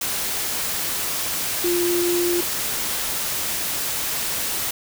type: tone in noise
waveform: sine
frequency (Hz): 349.2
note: F4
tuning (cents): 0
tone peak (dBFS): -19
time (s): 1.64-2.41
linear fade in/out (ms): 5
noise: white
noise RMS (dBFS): -25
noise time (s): 0.01-4.71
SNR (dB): +3
effects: none